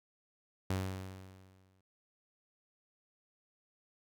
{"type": "tone with exponential decay", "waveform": "sawtooth", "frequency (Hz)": 94.5, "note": "F#2", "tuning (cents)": 37, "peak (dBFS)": -27, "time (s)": [0.7, 1.81], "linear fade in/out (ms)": 5, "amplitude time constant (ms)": 240, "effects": []}